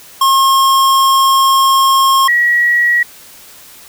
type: tone pair in turn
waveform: square / sine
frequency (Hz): 1076 / 1917.2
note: C6 / A#6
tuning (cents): +48 / +48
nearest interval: minor seventh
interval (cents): 1000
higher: second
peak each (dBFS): -8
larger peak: neither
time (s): 0.21-2.28 / 2.28-3.03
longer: first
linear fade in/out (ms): 5
effects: white hiss -38 dBFS RMS until 3.88 s